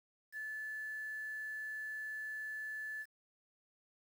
sine tone with quantisation, 1737 Hz, A6, 23 cents flat, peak -40 dBFS, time 0.32-3.06 s, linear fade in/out 50 ms, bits 10, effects none

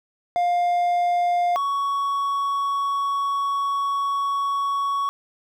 triangle tone pair in turn, 704 / 1117.5 Hz, F5 / C#6, +14 / +14 cents, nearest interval minor sixth, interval 800 cents, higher second, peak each -16 / -19 dBFS, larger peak first, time 0.36-1.56 / 1.56-5.09 s, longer second, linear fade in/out 0 ms, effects none

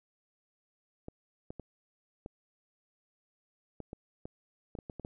clicks, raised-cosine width 2 ms, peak -28 dBFS, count 12, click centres 1.084 / 1.505 / 1.597 / 2.261 / 3.803 / 3.931 / 4.255 / 4.752 / 4.788 / 4.898 / 4.997 / 5.049 s, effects none

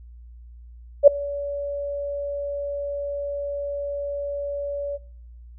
sine tone with ADSR envelope, 570 Hz, C#5, 48 cents sharp, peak -3 dBFS, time 1.03-4.98 s, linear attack 44 ms, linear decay 6 ms, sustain -23 dB, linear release 28 ms, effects noise-tail reverb RT60 0.7 s tail -24 dB re dry + added 59 Hz sine -41 dBFS peak until 5.58 s

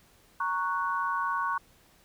sine chord, F# major, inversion first, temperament equal, 932.3 / 1108.7 / 1480 Hz, A#5 / C#6 / F#6, 0 / 0 / 0 cents, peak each -33 / -29 / -33 dBFS, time 0.4-1.58 s, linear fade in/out 5 ms, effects pink hiss -61 dBFS RMS until 2.04 s

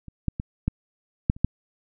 clicks, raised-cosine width 5 ms, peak -28 / -11 / -16 / -10 / -6 / -29 / -6 dBFS, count 7, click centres 0.083 / 0.283 / 0.399 / 0.68 / 1.299 / 1.365 / 1.446 s, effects none

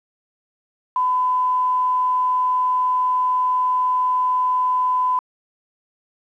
sine tone with quantisation, 1007 Hz, B5, 33 cents sharp, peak -16 dBFS, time 0.96-5.19 s, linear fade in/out 2 ms, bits 6, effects low-pass 3000 Hz 12 dB/octave

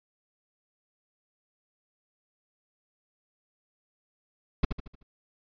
brown noise with echo, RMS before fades -21 dBFS, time 4.63-4.65 s, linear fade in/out 5 ms, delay 76 ms, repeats 5, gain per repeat -7 dB, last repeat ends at 5.03 s, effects resampled to 11025 Hz

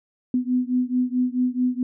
sine beating tone pair, 248.8 / 253.4 Hz, B3 / B3, +13 / +45 cents, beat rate 4.6 Hz, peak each -22 / -23 dBFS, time 0.34-1.83 s, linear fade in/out 2 ms, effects none

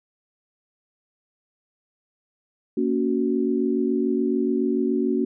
sine chord, F# major, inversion first, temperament equal with one note detuned, 233.1 / 280.1 / 370 Hz, A#3 / C#4 / F#4, 0 / +18 / 0 cents, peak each -24 dBFS, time 2.77-5.25 s, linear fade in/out 5 ms, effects none

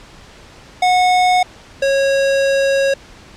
square tone pair in turn, 730 / 548 Hz, F#5 / C#5, -24 / -20 cents, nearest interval perfect fourth, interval 496 cents, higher first, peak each -11 / -13 dBFS, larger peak first, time 0.82-1.43 / 1.82-2.94 s, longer second, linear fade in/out 5 ms, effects pink hiss -41 dBFS RMS until 3.36 s + low-pass 6000 Hz 12 dB/octave

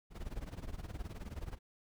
brown noise with tremolo, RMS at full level -40 dBFS, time 0.1-1.59 s, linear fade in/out 50 ms, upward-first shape sine, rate 19 Hz, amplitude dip 85%, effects none

